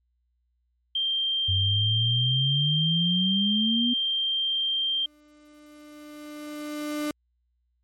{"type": "tone", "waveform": "sine", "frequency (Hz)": 3169, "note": "G7", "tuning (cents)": 18, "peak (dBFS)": -23, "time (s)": [0.95, 5.06], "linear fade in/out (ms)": 5}
{"type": "exponential sweep", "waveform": "sine", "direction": "up", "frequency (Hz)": [91.9, 246.9], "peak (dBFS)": -23, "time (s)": [1.48, 3.94], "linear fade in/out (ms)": 10}
{"type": "tone with exponential growth", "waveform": "35% pulse", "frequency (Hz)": 298.5, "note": "D4", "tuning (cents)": 28, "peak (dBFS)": -24, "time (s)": [4.48, 7.11], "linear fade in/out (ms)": 1, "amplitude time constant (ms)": 570}
{"effects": ["added 60 Hz sine -69 dBFS peak until 7.83 s", "MP3 64 kbps"]}